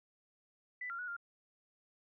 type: tone with pitch steps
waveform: sine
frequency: 1989 / 1383 / 1465 / 1397 Hz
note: B6 / F6 / F#6 / F6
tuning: +12 / -17 / -18 / 0 cents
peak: -39 dBFS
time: 0.81-1.166 s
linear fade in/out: 5 ms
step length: 89 ms
effects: none